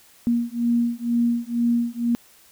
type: beating tone pair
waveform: sine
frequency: 235.5 / 237.6 Hz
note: A#3 / A#3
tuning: +18 / +33 cents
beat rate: 2.1 Hz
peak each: -22 dBFS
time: 0.27-2.15 s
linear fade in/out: 0 ms
effects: white hiss -53 dBFS RMS until 2.51 s